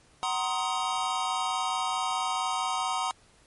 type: chord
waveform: square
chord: C half-diminished seventh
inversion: second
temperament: just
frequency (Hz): 753.5 / 941.9 / 1046.5 / 1255.8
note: Gb5 / Bb5 / C6 / Eb6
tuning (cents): +31 / +18 / 0 / +16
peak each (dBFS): -33 / -33 / -34 / -34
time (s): 0.23-3.11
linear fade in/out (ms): 0
effects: pink hiss -60 dBFS RMS until 3.46 s + MP3 48 kbps